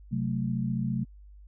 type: chord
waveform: sine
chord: F# diminished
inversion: second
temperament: equal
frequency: 130.81 / 185 / 220 Hz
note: C3 / F#3 / A3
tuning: 0 / 0 / 0 cents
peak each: -30 / -32 / -31 dBFS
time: 0.11-1.05 s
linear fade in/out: 20 ms
effects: added 50 Hz sine -47 dBFS peak until 1.47 s